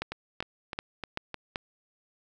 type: two click trains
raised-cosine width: 0.3 ms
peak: -19 / -15 dBFS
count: 5 / 5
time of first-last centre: 0.12-1.343 / 0.02-1.558 s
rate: 3.27 / 2.6 Hz
effects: none